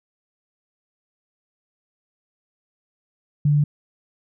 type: tone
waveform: sine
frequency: 146.83 Hz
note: D3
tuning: in tune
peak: -14 dBFS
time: 3.45-3.64 s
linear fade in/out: 5 ms
effects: none